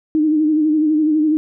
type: tone with vibrato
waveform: sine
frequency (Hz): 307.5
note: D#4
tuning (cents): -20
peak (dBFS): -12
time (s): 0.15-1.37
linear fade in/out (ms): 0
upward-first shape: sine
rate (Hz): 12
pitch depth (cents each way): 50
effects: none